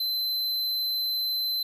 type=tone; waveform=square; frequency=4063 Hz; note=B7; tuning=48 cents sharp; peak=-26 dBFS; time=0-1.63 s; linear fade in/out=5 ms; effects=none